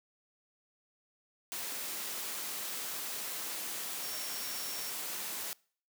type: tone in noise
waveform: sine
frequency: 5530 Hz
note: F8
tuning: 18 cents flat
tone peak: -44 dBFS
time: 4.03-4.9 s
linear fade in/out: 0 ms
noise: white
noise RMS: -39 dBFS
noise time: 1.52-5.53 s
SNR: -8 dB
effects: noise-tail reverb RT60 0.5 s tail -25 dB re dry + high-pass 200 Hz 12 dB/octave